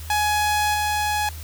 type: tone with level steps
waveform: sawtooth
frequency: 839 Hz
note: G#5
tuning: 17 cents sharp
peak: -15 / -17 dBFS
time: 0.1-1.29 s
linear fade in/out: 2 ms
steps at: 0.74 s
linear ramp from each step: 2 ms
effects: added 79 Hz sine -33 dBFS peak until 1.43 s + white hiss -42 dBFS RMS until 1.43 s